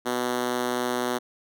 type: tone with high-pass filter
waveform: 5% pulse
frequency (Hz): 123.47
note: B2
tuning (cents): 0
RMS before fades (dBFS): -27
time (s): 0.05-1.19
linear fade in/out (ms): 20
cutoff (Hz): 280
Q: 2.1
effects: none